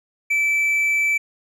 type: tone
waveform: triangle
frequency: 2318 Hz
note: D7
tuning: 23 cents flat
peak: -15 dBFS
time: 0.3-1.18 s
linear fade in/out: 10 ms
effects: none